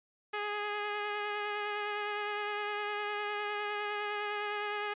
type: tone with vibrato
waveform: 10% pulse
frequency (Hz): 415.3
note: G#4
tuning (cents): 0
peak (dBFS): -25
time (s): 0.33-4.94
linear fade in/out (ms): 10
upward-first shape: sine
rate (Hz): 9.8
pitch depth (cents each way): 17
effects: resampled to 8000 Hz